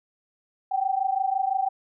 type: tone pair together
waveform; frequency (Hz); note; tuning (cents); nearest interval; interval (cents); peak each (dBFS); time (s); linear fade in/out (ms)
sine; 759 / 784.9; F#5 / G5; +44 / +2; minor second; 58; -25; 0.71-1.69; 10
effects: none